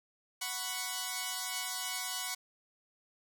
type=chord; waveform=5% pulse; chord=F# suspended fourth; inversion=none; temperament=equal; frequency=740 / 987.8 / 1108.7 Hz; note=F#5 / B5 / C#6; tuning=0 / 0 / 0 cents; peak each=-28 dBFS; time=0.41-2.35 s; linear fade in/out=10 ms; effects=none